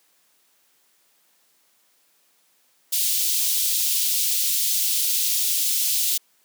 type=high-pass noise; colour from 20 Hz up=white; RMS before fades=-22 dBFS; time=2.92-6.18 s; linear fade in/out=10 ms; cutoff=3100 Hz; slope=24 dB/octave; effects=white hiss -63 dBFS RMS until 6.44 s + high-pass 200 Hz 12 dB/octave